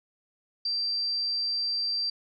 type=tone; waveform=sine; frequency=4699 Hz; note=D8; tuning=in tune; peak=-26 dBFS; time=0.65-2.1 s; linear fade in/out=5 ms; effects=none